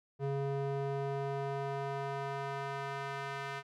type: tone with band-pass filter sweep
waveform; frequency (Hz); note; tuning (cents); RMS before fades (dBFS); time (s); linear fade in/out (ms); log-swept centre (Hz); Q
square; 138.59; C#3; 0; -37; 0.19-3.63; 50; 370 to 1600; 0.97
effects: none